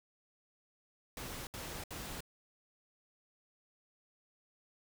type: noise bursts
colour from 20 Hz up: pink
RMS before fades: -44 dBFS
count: 3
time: 1.17-2.206 s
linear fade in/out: 2 ms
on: 300 ms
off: 68 ms
effects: none